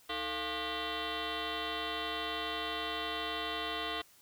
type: tone with frequency modulation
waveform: sine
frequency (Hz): 1209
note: D6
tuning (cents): +50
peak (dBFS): -33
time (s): 0.09-4.02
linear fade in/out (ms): 10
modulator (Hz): 381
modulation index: 6.7
effects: tanh soft clip ceiling -29 dBFS + white hiss -62 dBFS RMS until 4.21 s